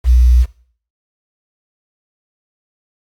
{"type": "tone with quantisation", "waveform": "sine", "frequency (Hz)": 61, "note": "B1", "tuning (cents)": -21, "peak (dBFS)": -6, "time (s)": [0.04, 0.46], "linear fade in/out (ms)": 50, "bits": 6, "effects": ["noise-tail reverb RT60 0.5 s tail -18 dB re dry", "AAC 64 kbps"]}